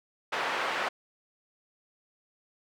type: band-pass noise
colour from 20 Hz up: pink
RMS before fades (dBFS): -31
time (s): 0.32-0.89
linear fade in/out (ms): 10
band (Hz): 720 to 2300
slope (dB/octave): 12
effects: none